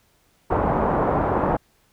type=low-pass noise; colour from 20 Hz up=white; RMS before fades=-21 dBFS; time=0.5-1.57 s; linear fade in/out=10 ms; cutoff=1000 Hz; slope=24 dB/octave; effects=pink hiss -62 dBFS RMS until 1.92 s